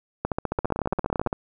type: two click trains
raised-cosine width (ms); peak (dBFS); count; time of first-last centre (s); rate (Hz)
1; -12 / -10; 14 / 16; 0.59-1.329 / 0.25-1.264; 17.6 / 14.8
effects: none